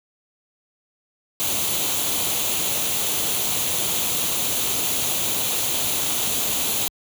white noise with comb filter, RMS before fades -23 dBFS, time 1.4-6.88 s, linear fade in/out 0 ms, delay 0.29 ms, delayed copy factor +0.55, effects high-pass 60 Hz 12 dB/octave

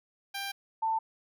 10% pulse / sine tone pair in turn, 792 / 890.8 Hz, G5 / A5, +18 / +21 cents, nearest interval major second, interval 203 cents, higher second, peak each -26 dBFS, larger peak neither, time 0.34-0.52 / 0.82-0.99 s, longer first, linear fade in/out 10 ms, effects none

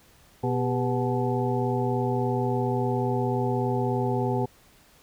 harmonic tone with a mistuned harmonic, 123.47 Hz, B2, in tune, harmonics 1 / 2 / 3 / 4 / 6 / 7, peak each -27 / -30 / -29 / -32 / -34 / -32 dBFS, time 0.43-4.46 s, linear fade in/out 10 ms, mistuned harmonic 3, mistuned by +120 cents, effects pink hiss -57 dBFS RMS until 5.02 s

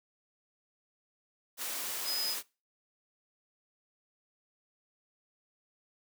sine tone in noise, 5020 Hz, D#8, 15 cents sharp, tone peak -32 dBFS, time 2.04-2.36 s, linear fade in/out 50 ms, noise white, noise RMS -37 dBFS, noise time 1.57-2.43 s, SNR +2 dB, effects noise-tail reverb RT60 0.3 s tail -22 dB re dry + high-pass 300 Hz 12 dB/octave

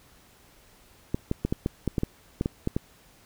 clicks, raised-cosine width 3 ms, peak -12 dBFS, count 12, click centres 1.145 / 1.314 / 1.45 / 1.525 / 1.661 / 1.877 / 1.982 / 2.034 / 2.411 / 2.459 / 2.674 / 2.765 s, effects pink hiss -57 dBFS RMS until 3.25 s

